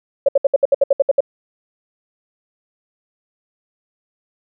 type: tone bursts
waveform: sine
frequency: 554.4 Hz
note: C#5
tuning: in tune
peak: -8 dBFS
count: 11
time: 0.26-1.206 s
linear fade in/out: 5 ms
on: 26 ms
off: 66 ms
effects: none